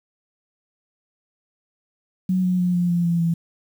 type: tone with pitch steps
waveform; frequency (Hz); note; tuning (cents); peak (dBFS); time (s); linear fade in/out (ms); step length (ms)
sine; 185 / 181.93 / 178.9 / 175.93 / 173.01 / 170.14 / 167.31; F#3 / F#3 / F3 / F3 / F3 / F3 / E3; 0 / -29 / +42 / +13 / -16 / -45 / +26; -17; 2.29-3.34; 5; 150
effects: 8-bit